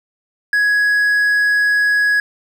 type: tone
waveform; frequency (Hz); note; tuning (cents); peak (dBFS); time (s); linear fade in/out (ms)
triangle; 1670; G#6; +9; -10; 0.53-2.2; 2
effects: none